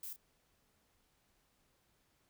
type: noise with echo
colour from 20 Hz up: violet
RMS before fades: -45 dBFS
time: 0.03-0.13 s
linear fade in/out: 2 ms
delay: 32 ms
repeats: 1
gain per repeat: -11 dB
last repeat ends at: 0.162 s
effects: pink hiss -75 dBFS RMS until 2.29 s